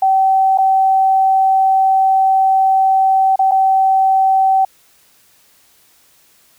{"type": "tone with dropouts", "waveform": "sine", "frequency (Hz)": 768, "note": "G5", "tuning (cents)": -36, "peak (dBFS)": -9, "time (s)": [0.02, 4.65], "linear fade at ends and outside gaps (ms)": 5, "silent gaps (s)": [[0.576, 0.584], [3.359, 3.391], [3.512, 3.517]], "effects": ["white hiss -52 dBFS RMS until 6.58 s"]}